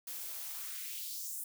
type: noise with high-pass filter sweep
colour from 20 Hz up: blue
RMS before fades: -42 dBFS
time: 0.07-1.44 s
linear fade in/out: 5 ms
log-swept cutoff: 260 to 9600 Hz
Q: 1.9
effects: none